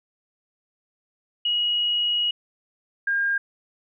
sine tone pair in turn, 2900 / 1611.7 Hz, F#7 / G6, -35 / +48 cents, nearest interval minor seventh, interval 1017 cents, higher first, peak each -20 dBFS, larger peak neither, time 1.45-2.31 / 3.07-3.38 s, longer first, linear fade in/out 5 ms, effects none

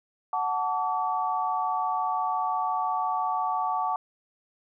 sine chord, D major, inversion first, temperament equal with one note detuned, 740 / 880 / 1145.8 Hz, F#5 / A5 / D6, 0 / 0 / -43 cents, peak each -29 dBFS, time 0.33-3.96 s, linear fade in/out 2 ms, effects none

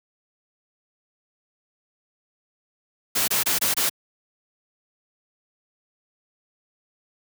white noise bursts, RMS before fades -22 dBFS, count 5, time 3.15-3.896 s, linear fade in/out 10 ms, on 130 ms, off 24 ms, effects high-pass 100 Hz 12 dB/octave

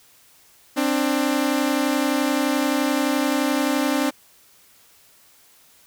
sawtooth tone pair together, 264.3 / 295.9 Hz, C4 / D4, +18 / +13 cents, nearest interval major second, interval 195 cents, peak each -18 dBFS, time 0.76-4.11 s, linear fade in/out 20 ms, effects white hiss -54 dBFS RMS until 5.86 s

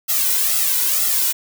blue noise with flanger, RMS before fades -18 dBFS, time 0.08-1.33 s, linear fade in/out 20 ms, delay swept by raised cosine 1.5 to 2.04 ms, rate 2.1 Hz, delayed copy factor +0.95, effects none

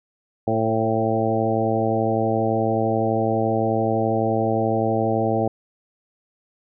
harmonic tone with a mistuned harmonic, 111.7 Hz, A2, 27 cents sharp, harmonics 1 / 2 / 3 / 4 / 5 / 6 / 7, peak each -26 / -26 / -26 / -26 / -26 / -26 / -26 dBFS, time 0.47-5.48 s, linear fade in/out 5 ms, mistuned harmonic 5, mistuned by -20 cents, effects none

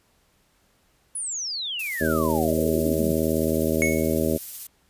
sine exponential sweep, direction down, 10390 to 172.5 Hz, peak -27 dBFS, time 1.15-3.12 s, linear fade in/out 5 ms
violet noise with tremolo, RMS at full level -32 dBFS, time 1.79-4.67 s, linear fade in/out 5 ms, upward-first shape sine, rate 16 Hz, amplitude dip 25%
harmonic tone, 79.6 Hz, D#2, 40 cents sharp, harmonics 1 / 2 / 3 / 4 / 5 / 6 / 7 / 8, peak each -31 / -30 / -26 / -28 / -27 / -32 / -28 / -32 dBFS, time 2-4.38 s, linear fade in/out 20 ms
square tone with exponential decay, 2202 Hz, C#7, 12 cents flat, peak -19 dBFS, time 3.82-4.17 s, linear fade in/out 0 ms, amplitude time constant 75 ms
effects pink hiss -64 dBFS RMS until 4.89 s + resampled to 32000 Hz

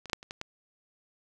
clicks, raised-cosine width 0.2 ms, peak -26 / -22 / -9 / -29 / -21 / -18 dBFS, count 6, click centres 0.057 / 0.098 / 0.132 / 0.229 / 0.309 / 0.414 s, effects none

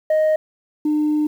sine tone pair in turn, 622.3 / 301.9 Hz, D#5 / D4, 0 / +48 cents, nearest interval octave + minor second, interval 1252 cents, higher first, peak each -11 / -14 dBFS, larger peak first, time 0.1-0.36 / 0.85-1.27 s, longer second, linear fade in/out 5 ms, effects tanh soft clip ceiling -13 dBFS + 8-bit

